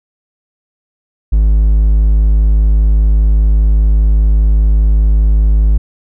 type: tone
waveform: triangle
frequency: 52.5 Hz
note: G#1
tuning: 19 cents sharp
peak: -4 dBFS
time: 1.32-5.78 s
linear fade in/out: 10 ms
effects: none